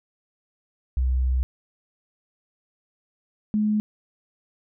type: tone pair in turn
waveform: sine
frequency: 63.8 / 212.1 Hz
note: C2 / G#3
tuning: -43 / +37 cents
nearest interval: octave + major sixth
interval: 2080 cents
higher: second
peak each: -19 dBFS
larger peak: neither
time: 0.97-1.43 / 3.54-3.8 s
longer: first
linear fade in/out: 0 ms
effects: none